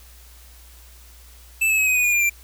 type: tone with pitch steps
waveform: square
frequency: 2637 / 2596 / 2556 / 2516 / 2478 / 2439 / 2401 / 2364 Hz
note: E7 / E7 / D#7 / D#7 / D#7 / D#7 / D7 / D7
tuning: 0 / -27 / +46 / +19 / -8 / -35 / +38 / +11 cents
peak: -17 dBFS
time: 1.61-2.298 s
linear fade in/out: 10 ms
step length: 86 ms
effects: added 60 Hz sine -45 dBFS peak until 2.43 s + white hiss -50 dBFS RMS until 2.43 s